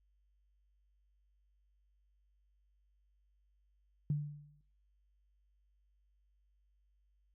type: tone with exponential decay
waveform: sine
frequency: 147 Hz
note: D3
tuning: 2 cents sharp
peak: -28 dBFS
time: 4.1-4.61 s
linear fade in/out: 2 ms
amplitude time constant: 110 ms
effects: noise-tail reverb RT60 0.4 s tail -17 dB re dry + added 50 Hz sine -70 dBFS peak until 7.34 s